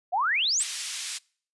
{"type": "exponential sweep", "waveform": "sine", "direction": "up", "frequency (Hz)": [669, 9110], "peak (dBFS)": -22, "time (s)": [0.12, 0.64], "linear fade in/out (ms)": 20}
{"type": "band-pass noise", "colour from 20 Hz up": "white", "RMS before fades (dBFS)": -34, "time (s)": [0.59, 1.19], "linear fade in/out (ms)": 20, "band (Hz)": [2400, 7800], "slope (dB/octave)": 12}
{"effects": ["noise-tail reverb RT60 0.5 s tail -26 dB re dry", "resampled to 24000 Hz"]}